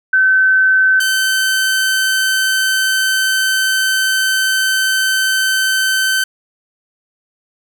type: tone pair in turn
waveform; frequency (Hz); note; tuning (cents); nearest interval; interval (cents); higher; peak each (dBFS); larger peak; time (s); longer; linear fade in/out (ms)
sine / sawtooth; 1531 / 1537.5; G6 / G6; -41 / -34; unison; 7; second; -8 / -9; first; 0.13-1 / 1-6.24; second; 5
effects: none